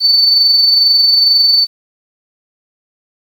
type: tone with amplitude modulation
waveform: sine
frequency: 4515 Hz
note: C#8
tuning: 31 cents sharp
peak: -4 dBFS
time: 0-1.67 s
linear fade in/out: 50 ms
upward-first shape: sine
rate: 22.2 Hz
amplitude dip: 40%
effects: tanh soft clip ceiling -1 dBFS + 7-bit